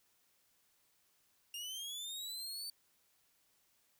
sawtooth linear sweep, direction up, 2794 to 4580 Hz, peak -39 dBFS, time 1.54-2.7 s, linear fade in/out 2 ms, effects white hiss -74 dBFS RMS until 3.99 s

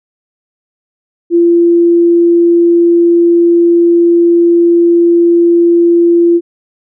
sine tone, 342.1 Hz, F4, 36 cents flat, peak -4 dBFS, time 1.3-6.41 s, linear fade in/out 50 ms, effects none

